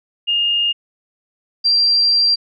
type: tone pair in turn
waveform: sine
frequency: 2833 / 4728 Hz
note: F7 / D8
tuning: +24 / +11 cents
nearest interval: major sixth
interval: 887 cents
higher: second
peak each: -14 / -11 dBFS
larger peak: second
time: 0.27-0.73 / 1.64-2.36 s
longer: second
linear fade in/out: 20 ms
effects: none